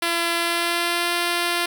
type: tone with pitch glide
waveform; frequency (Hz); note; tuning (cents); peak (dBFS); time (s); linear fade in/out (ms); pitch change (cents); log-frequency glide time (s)
5% pulse; 339.3 to 346.6; F4 to F4; -50 to -13; -9; 0.02-1.66; 5; +37; 0.35-1.13
effects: none